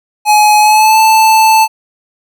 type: tone with pitch glide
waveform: square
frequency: 844 to 879.8 Hz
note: G#5 to A5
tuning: +28 to 0 cents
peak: -5 dBFS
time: 0.25-1.68 s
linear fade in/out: 50 ms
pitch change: +72 cents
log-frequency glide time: 0.59-0.99 s
effects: none